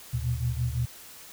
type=tone cluster; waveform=sine; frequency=75.4 / 118.6 / 124.5 Hz; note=D2 / A#2 / B2; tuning=+46 / +30 / +14 cents; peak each=-32 / -29 / -30 dBFS; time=0.13-0.86 s; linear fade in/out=10 ms; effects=white hiss -47 dBFS RMS until 1.32 s

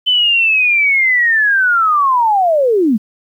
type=linear sweep; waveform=sine; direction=down; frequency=3049 to 196 Hz; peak=-9 dBFS; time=0.06-2.98 s; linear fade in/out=20 ms; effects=8-bit

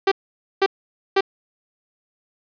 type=tone bursts; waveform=sawtooth; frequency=389.8 Hz; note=G4; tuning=10 cents flat; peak=-10 dBFS; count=3; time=0.07-1.208 s; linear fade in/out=5 ms; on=46 ms; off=500 ms; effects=resampled to 11025 Hz + 7-bit

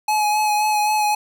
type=tone with vibrato; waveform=square; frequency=846 Hz; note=G#5; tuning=32 cents sharp; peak=-17 dBFS; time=0.08-1.15 s; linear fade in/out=5 ms; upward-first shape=sine; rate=3.8 Hz; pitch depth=20 cents each way; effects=none

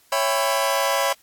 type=chord; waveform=sawtooth; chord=C# half-diminished seventh; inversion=none; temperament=just; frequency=554.4 / 665.2 / 798.3 / 997.9 Hz; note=C#5 / E5 / G5 / B5; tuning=0 / +16 / +31 / +18 cents; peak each=-19 / -22 / -24 / -20 dBFS; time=0.12-1.13 s; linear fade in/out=5 ms; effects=white hiss -57 dBFS RMS until 1.22 s + AAC 64 kbps

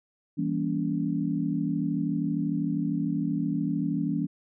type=chord; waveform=sine; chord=E diminished seventh; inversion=none; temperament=just; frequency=164.81 / 197.78 / 237.3 / 284.8 Hz; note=E3 / G3 / Bb3 / Db4; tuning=0 / +16 / +31 / +47 cents; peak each=-30 / -32 / -32 / -29 dBFS; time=0.37-4.27 s; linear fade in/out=20 ms; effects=none

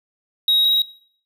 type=tone pair in turn; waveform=triangle; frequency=3800 / 3819 Hz; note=A#7 / A#7; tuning=+33 / +41 cents; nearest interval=unison; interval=8 cents; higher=second; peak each=-12 dBFS; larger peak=neither; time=0.48-0.65 / 0.65-0.82 s; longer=neither; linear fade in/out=2 ms; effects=noise-tail reverb RT60 0.6 s tail -23 dB re dry

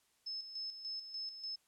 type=tone with tremolo; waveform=sine; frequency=5220 Hz; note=E8; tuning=18 cents flat; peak=-39 dBFS; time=0.26-1.56 s; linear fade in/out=10 ms; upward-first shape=square; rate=3.4 Hz; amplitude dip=60%; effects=white hiss -74 dBFS RMS until 1.67 s + low-pass 11000 Hz 12 dB/octave

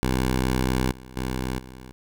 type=tone with level steps; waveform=10% pulse; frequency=63.9 Hz; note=C2; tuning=40 cents flat; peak=-13 / -33 / -18 / -32 dBFS; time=0.03-1.92 s; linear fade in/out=0 ms; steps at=0.91 / 1.16 / 1.58 s; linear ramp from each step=10 ms; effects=none

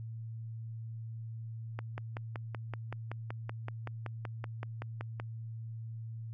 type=click train; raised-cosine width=0.5 ms; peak=-24 dBFS; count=19; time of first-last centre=1.79-5.199 s; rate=5.28 Hz; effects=added 113 Hz sine -39 dBFS peak until 6.33 s + MP3 96 kbps

